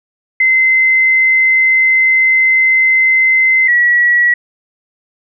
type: tone pair in turn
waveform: sine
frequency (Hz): 2062 / 1928.6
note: C7 / B6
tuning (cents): -26 / -42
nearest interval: minor second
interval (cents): 116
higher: first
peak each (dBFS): -7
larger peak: neither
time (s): 0.4-3.68 / 3.68-4.34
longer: first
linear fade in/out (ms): 5
effects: none